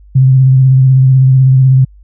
sine tone with vibrato, 131.5 Hz, C3, 9 cents sharp, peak -3 dBFS, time 0.15-1.85 s, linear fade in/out 10 ms, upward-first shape sine, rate 16 Hz, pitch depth 29 cents each way, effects added 50 Hz sine -36 dBFS peak until 2.03 s

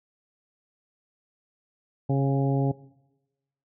harmonic tone with a mistuned harmonic, 137 Hz, C#3, 20 cents flat, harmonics 1 / 2 / 3 / 4 / 5 / 6, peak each -22 / -28 / -32 / -34 / -36 / -38 dBFS, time 2.09-2.72 s, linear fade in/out 10 ms, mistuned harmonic 5, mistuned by +31 cents, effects noise-tail reverb RT60 1.0 s tail -20 dB re dry

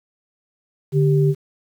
sine tone pair together, 146.83 / 392 Hz, D3 / G4, 0 / 0 cents, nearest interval octave + perfect fourth, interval 1700 cents, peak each -14 / -19 dBFS, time 0.92-1.35 s, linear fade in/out 50 ms, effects 8-bit

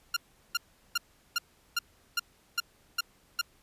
15% pulse tone bursts, 1396.9 Hz, F6, in tune, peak -19 dBFS, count 9, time 0.14-3.414 s, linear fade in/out 5 ms, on 26 ms, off 380 ms, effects pink hiss -64 dBFS RMS until 3.62 s + resampled to 32000 Hz

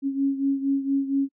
sine beating tone pair, 274 / 278.3 Hz, C#4 / C#4, -20 / +7 cents, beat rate 4.3 Hz, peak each -22 / -27 dBFS, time 0.02-1.29 s, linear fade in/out 50 ms, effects noise-tail reverb RT60 0.1 s tail -25 dB re dry

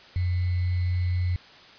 sine tone with sample-and-hold, 89.6 Hz, F2, 45 cents sharp, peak -22 dBFS, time 0.16-1.36 s, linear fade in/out 0 ms, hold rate 2100 Hz, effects white hiss -49 dBFS RMS until 1.78 s + resampled to 11025 Hz

